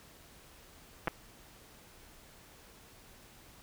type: clicks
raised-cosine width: 0.5 ms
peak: -16 dBFS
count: 2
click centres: 1.074 / 1.08 s
effects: pink hiss -57 dBFS RMS until 3.62 s